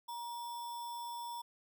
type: tone with sample-and-hold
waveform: sine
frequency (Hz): 949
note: A#5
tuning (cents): +31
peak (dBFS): -40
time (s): 0.08-1.42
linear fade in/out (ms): 10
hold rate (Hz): 4410
effects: none